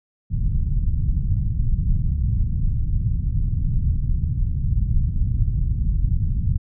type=low-pass noise; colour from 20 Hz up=pink; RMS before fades=-20 dBFS; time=0.3-6.58 s; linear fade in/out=20 ms; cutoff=140 Hz; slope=24 dB/octave; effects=none